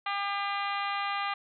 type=harmonic tone with a mistuned harmonic; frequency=401 Hz; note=G4; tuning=39 cents sharp; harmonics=2 / 3 / 4 / 5 / 6 / 7 / 8 / 9 / 10; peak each=-34 / -33 / -41 / -38 / -40 / -42 / -45 / -48 / -45 dBFS; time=0.06-1.34 s; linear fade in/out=5 ms; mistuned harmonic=9; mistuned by=-19 cents; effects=none